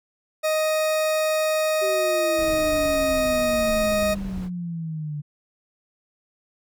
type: tone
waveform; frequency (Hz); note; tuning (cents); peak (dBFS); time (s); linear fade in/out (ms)
40% pulse; 624; D#5; +5; -19; 0.43-4.15; 20
type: exponential sweep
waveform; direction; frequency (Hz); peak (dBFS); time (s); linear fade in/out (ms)
sine; down; 390 to 145.7; -27; 1.81-5.22; 20
type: noise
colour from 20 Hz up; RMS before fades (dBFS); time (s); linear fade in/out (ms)
brown; -34; 2.36-4.5; 50
effects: none